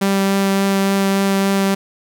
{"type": "tone with vibrato", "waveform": "sawtooth", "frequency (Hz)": 195.8, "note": "G3", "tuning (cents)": -2, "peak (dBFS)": -10, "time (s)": [0.01, 1.75], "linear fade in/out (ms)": 10, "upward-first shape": "triangle", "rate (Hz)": 3.5, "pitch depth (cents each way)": 9, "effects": []}